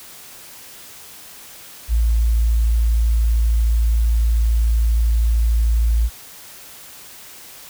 sine tone, 56.5 Hz, A1, 47 cents sharp, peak -13 dBFS, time 1.88-6.1 s, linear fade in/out 50 ms, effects white hiss -40 dBFS RMS until 7.69 s

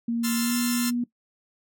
sine tone with pitch glide, 233.1 to 241.2 Hz, A#3 to B3, 0 to -41 cents, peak -23 dBFS, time 0.08-1.04 s, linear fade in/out 5 ms, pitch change +59 cents, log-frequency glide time 0.38-0.54 s
5% pulse chord, F major seventh, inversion second, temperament equal, 1046.5 / 1318.5 / 1396.9 / 1760 Hz, C6 / E6 / F6 / A6, 0 / 0 / 0 / 0 cents, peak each -22 dBFS, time 0.23-0.91 s, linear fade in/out 20 ms
effects noise-tail reverb RT60 0.1 s tail -17 dB re dry

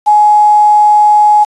sine tone with quantisation, 840 Hz, G#5, 19 cents sharp, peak -3 dBFS, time 0.06-1.45 s, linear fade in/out 20 ms, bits 5, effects resampled to 24000 Hz

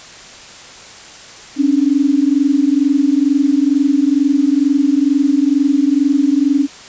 sine tone pair together, 271.5 / 293.7 Hz, C#4 / D4, -36 / 0 cents, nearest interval minor second, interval 136 cents, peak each -13 dBFS, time 1.56-6.68 s, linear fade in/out 50 ms, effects white hiss -36 dBFS RMS until 6.88 s + resampled to 16000 Hz

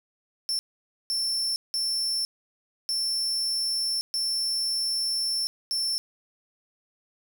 40% pulse tone bursts at uneven times, 5380 Hz, E8, 34 cents sharp, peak -24 dBFS, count 6, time 0.49-0.59 / 1.1-1.56 / 1.74-2.25 / 2.89-4.01 / 4.14-5.47 / 5.71-5.98 s, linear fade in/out 0 ms, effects 11-bit

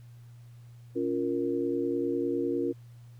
sine chord, Bb minor, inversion first, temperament just, 279.7 / 349.6 / 466.2 Hz, Db4 / F4 / Bb4, +16 / +2 / 0 cents, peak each -31 / -30 / -32 dBFS, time 0.95-2.73 s, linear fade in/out 20 ms, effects added 119 Hz sine -47 dBFS peak until 3.19 s + pink hiss -66 dBFS RMS until 3.19 s

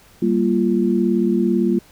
sine tone cluster, 195.1 / 233 / 345.8 Hz, G3 / A#3 / F4, -8 / -1 / -17 cents, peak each -19 dBFS, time 0.22-1.79 s, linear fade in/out 5 ms, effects pink hiss -50 dBFS RMS until 1.91 s

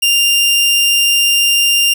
sawtooth tone, 2794 Hz, F7, in tune, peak -6 dBFS, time 0.02-1.94 s, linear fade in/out 10 ms, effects 7-bit

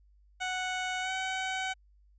15% pulse tone with pitch glide, 740 to 756.4 Hz, F#5 to F#5, 0 to +38 cents, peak -25 dBFS, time 0.4-1.74 s, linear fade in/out 20 ms, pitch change +38 cents, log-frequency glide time 1.01-1.11 s, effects added 50 Hz sine -59 dBFS peak until 2.18 s + resampled to 16000 Hz

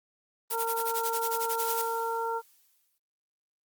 blue noise with tremolo, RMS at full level -31 dBFS, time 0.5-1.82 s, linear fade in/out 10 ms, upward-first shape sine, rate 11 Hz, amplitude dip 90%
harmonic tone, 457.8 Hz, A#4, 31 cents flat, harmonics 1 / 2 / 3, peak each -33 / -31 / -36 dBFS, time 0.5-2.42 s, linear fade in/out 50 ms
blue noise with exponential decay, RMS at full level -35 dBFS, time 1.64-2.98 s, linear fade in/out 0 ms, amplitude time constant 290 ms
effects Opus 32 kbps

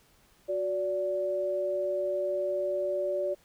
sine tone pair together, 367.4 / 579.3 Hz, F#4 / D5, -12 / -24 cents, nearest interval minor sixth, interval 788 cents, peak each -33 / -28 dBFS, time 0.48-3.35 s, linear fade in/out 20 ms, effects pink hiss -63 dBFS RMS until 3.44 s

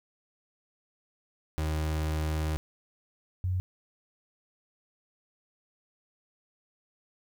35% pulse / sine tone pair in turn, 77.78 / 91.83 Hz, D#2 / F#2, 0 / -13 cents, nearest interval minor third, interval 287 cents, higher second, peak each -26 dBFS, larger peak neither, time 1.58-2.57 / 3.44-3.6 s, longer first, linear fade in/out 0 ms, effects 11-bit

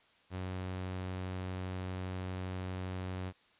sawtooth tone, 92.5 Hz, F#2, in tune, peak -33 dBFS, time 0.3-3.33 s, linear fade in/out 50 ms, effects white hiss -66 dBFS RMS until 3.59 s + resampled to 8000 Hz

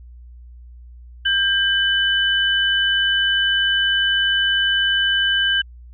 sine tone pair together, 1589.2 / 3000 Hz, G6 / F#7, +23 / +23 cents, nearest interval major seventh, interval 1100 cents, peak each -18 dBFS, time 1.25-5.62 s, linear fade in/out 10 ms, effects added 60 Hz sine -38 dBFS peak until 5.93 s

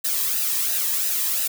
blue noise with flanger, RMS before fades -23 dBFS, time 0.04-1.48 s, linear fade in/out 10 ms, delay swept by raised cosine 0.89 to 1.42 ms, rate 2.9 Hz, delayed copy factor -0.6, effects none

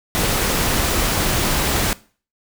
pink noise, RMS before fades -19 dBFS, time 0.15-1.93 s, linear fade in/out 0 ms, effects noise-tail reverb RT60 0.4 s tail -20 dB re dry

